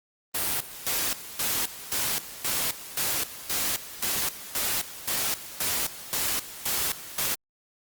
white noise with tremolo, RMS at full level -27 dBFS, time 0.34-7.35 s, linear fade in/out 10 ms, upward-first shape square, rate 1.9 Hz, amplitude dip 80%, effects Opus 32 kbps

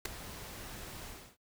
pink noise with ADSR envelope, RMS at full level -30 dBFS, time 0.05-1.37 s, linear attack 7 ms, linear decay 4 ms, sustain -16 dB, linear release 300 ms, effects noise-tail reverb RT60 0.1 s tail -22 dB re dry

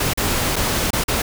pink noise with dropouts, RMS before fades -20 dBFS, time 0-1.22 s, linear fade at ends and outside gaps 5 ms, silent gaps 0.135-0.174 / 0.559-0.563 / 0.906-0.931 / 1.039-1.081 s, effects none

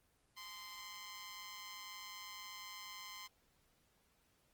10% pulse tone with amplitude modulation, 1038 Hz, C6, 14 cents flat, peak -37 dBFS, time 0.36-3.28 s, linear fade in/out 20 ms, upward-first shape sine, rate 192 Hz, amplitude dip 65%, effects pink hiss -75 dBFS RMS until 4.53 s + Opus 24 kbps

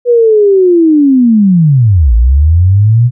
sine linear two-way sweep, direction down then up, 491.5 to 53.7 to 124.8 Hz, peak -3 dBFS, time 0.05-3.11 s, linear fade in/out 50 ms, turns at 2.14 s, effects none

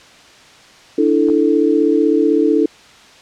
sine chord, D suspended second, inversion none, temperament equal, 293.7 / 329.6 / 440 Hz, D4 / E4 / A4, 0 / 0 / 0 cents, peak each -15 dBFS, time 0.98-2.66 s, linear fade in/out 5 ms
clicks, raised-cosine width 1 ms, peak -19 dBFS, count 2, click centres 1.286 / 1.299 s
effects white hiss -43 dBFS RMS until 3.21 s + low-pass 5000 Hz 12 dB/octave

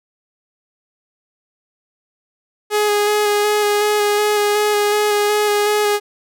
sawtooth tone with vibrato, 416.7 Hz, G#4, 6 cents sharp, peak -10 dBFS, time 2.7-6 s, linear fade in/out 50 ms, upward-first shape square, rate 2.7 Hz, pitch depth 13 cents each way, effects none

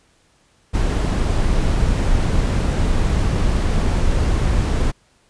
brown noise, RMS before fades -17 dBFS, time 0.73-4.92 s, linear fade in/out 20 ms, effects pink hiss -58 dBFS RMS until 5.29 s + resampled to 22050 Hz

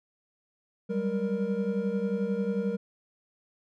triangle tone cluster, 191 / 202.2 / 469.3 Hz, G3 / G#3 / A#4, -45 / -46 / +12 cents, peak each -29 dBFS, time 0.89-2.77 s, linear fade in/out 20 ms, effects none

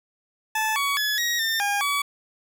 20% pulse tone with pitch steps, 872 / 1126 / 1703 / 1893 / 1805 / 811 / 1138 Hz, A5 / C#6 / G#6 / A#6 / A6 / G#5 / C#6, -16 / +27 / +43 / +26 / +44 / -41 / +45 cents, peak -17 dBFS, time 0.55-2.02 s, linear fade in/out 5 ms, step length 210 ms, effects none

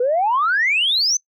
sine exponential sweep, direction up, 472.6 to 6290 Hz, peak -14 dBFS, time 0-1.17 s, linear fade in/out 5 ms, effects noise-tail reverb RT60 0.1 s tail -24 dB re dry + tanh soft clip ceiling -10 dBFS

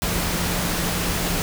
sine tone in noise, 174.61 Hz, F3, in tune, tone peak -29 dBFS, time 0.02-1.42 s, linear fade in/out 0 ms, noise pink, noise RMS -24 dBFS, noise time 0.02-1.42 s, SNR -8 dB, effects none

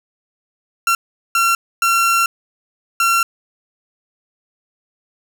30% pulse tone bursts at uneven times, 1364 Hz, F6, 41 cents flat, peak -10 dBFS, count 4, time 0.87-0.95 / 1.35-1.55 / 1.82-2.26 / 3-3.23 s, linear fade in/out 2 ms, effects none

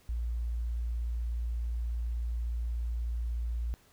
sine tone, 58.27 Hz, A#1, in tune, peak -30 dBFS, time 0.09-3.74 s, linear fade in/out 0 ms, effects pink hiss -63 dBFS RMS until 3.92 s

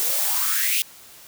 blue noise with high-pass filter sweep, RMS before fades -22 dBFS, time 0-0.82 s, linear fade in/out 0 ms, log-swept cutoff 390 to 2900 Hz, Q 6, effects white hiss -46 dBFS RMS until 1.27 s

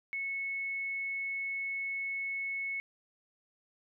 sine tone, 2200 Hz, C#7, 14 cents flat, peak -33 dBFS, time 0.13-2.8 s, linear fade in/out 0 ms, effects none

